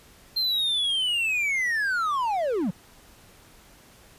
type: linear sweep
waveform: triangle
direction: down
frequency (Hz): 4186 to 155.56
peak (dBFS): -21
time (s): 0.36-2.71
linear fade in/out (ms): 10
effects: pink hiss -53 dBFS RMS until 4.18 s + resampled to 32000 Hz